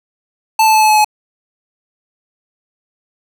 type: tone with pitch steps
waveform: square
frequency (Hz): 880 / 873.9 / 867.9 / 861.9 / 855.9 / 850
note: A5 / A5 / A5 / A5 / A5 / G#5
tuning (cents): 0 / -12 / -24 / -36 / -48 / +40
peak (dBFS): -8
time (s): 0.59-1.046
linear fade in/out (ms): 5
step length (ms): 76
effects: none